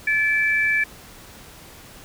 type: tone pair together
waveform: sine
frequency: 1728.4 / 2326 Hz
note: A6 / D7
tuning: -31 / -17 cents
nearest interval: perfect fourth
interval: 514 cents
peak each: -20 dBFS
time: 0.07-0.84 s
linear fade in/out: 5 ms
effects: pink hiss -44 dBFS RMS until 2.04 s